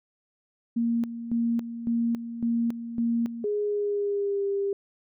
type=tone with tremolo; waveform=sine; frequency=233.1 Hz; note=A#3; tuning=in tune; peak=-22 dBFS; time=0.76-3.45 s; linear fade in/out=10 ms; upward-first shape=square; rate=1.8 Hz; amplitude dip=70%
type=tone with pitch glide; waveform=sine; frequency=415.3 to 398.2 Hz; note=G#4 to G4; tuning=0 to +27 cents; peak=-24 dBFS; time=3.44-4.73 s; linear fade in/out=2 ms; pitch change=-73 cents; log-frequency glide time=3.63-4.44 s
effects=none